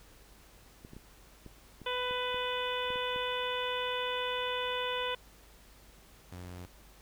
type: clicks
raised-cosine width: 3 ms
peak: -35 dBFS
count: 10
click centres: 0.849 / 0.934 / 0.966 / 1.463 / 1.817 / 2.11 / 2.344 / 2.904 / 2.958 / 3.161 s
type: harmonic tone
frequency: 498.2 Hz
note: B4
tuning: 15 cents sharp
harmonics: 1 / 2 / 3 / 4 / 5 / 6 / 7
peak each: -36 / -37 / -41 / -44 / -42 / -40 / -40 dBFS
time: 1.86-5.15 s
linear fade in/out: 5 ms
type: tone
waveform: sawtooth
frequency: 89.6 Hz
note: F2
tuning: 45 cents sharp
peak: -39 dBFS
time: 6.32-6.66 s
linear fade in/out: 5 ms
effects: added 50 Hz sine -59 dBFS peak until 7.01 s + pink hiss -59 dBFS RMS until 7.01 s